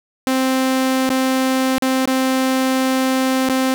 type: tone with dropouts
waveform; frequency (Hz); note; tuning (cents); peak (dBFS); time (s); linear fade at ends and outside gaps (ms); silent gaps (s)
sawtooth; 261.6; C4; 0; -11; 0.27-3.74; 0; 1.092-1.102 / 1.782-1.823 / 2.056-2.075 / 3.489-3.497
effects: none